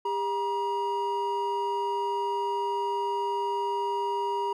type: tone pair together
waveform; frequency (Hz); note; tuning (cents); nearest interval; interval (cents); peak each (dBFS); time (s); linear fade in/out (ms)
triangle; 401.7 / 953.4; G4 / A#5; +42 / +39; octave + minor third; 1497; -29 / -26; 0.05-4.53; 5
effects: none